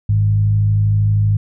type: tone with frequency modulation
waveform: sine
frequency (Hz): 103.8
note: G#2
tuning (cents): 0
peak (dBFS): -11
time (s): 0.09-1.37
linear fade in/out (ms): 5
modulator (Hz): 52.7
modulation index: 0.4
effects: none